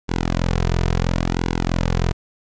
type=tone with flanger; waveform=sawtooth; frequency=43.08 Hz; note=F1; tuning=23 cents flat; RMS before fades=-20 dBFS; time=0.08-2.13 s; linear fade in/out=20 ms; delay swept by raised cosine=1.6 to 3.7 ms; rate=0.72 Hz; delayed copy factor=-0.75; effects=resampled to 16000 Hz + 8-bit